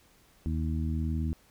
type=harmonic tone; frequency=79.3 Hz; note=D#2; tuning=33 cents sharp; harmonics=1 / 2 / 3 / 4; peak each=-29 / -35 / -35 / -41 dBFS; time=0.46-1.33 s; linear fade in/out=0 ms; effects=pink hiss -62 dBFS RMS until 1.5 s